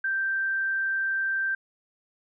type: tone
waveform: sine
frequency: 1568 Hz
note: G6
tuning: in tune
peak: -24 dBFS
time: 0.04-1.55 s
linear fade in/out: 5 ms
effects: none